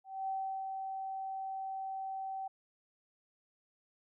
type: tone with ADSR envelope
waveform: sine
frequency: 770 Hz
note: G5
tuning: 31 cents flat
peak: -33 dBFS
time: 0.04-2.48 s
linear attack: 240 ms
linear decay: 360 ms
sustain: -4 dB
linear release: 8 ms
effects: none